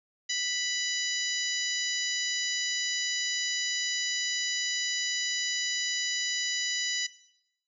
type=harmonic tone; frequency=987.8 Hz; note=B5; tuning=in tune; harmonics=2 / 3 / 4 / 5 / 6 / 7; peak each=-35 / -35 / -35 / -35 / -35 / -35 dBFS; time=0.29-7.07 s; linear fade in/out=10 ms; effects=noise-tail reverb RT60 0.8 s tail -18 dB re dry